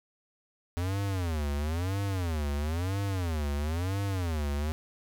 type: tone with vibrato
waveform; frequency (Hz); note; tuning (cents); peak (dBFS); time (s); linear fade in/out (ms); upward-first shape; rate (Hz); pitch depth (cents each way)
square; 84.6; E2; +45; -29; 0.77-4.72; 0; sine; 1; 290
effects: none